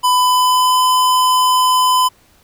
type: tone with pitch glide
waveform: square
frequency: 1000 to 1012.2 Hz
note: B5 to B5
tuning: +21 to +42 cents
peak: -11 dBFS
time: 0.03-2.09 s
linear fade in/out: 20 ms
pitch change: +21 cents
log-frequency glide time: 0.14-0.83 s
effects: pink hiss -52 dBFS RMS until 2.43 s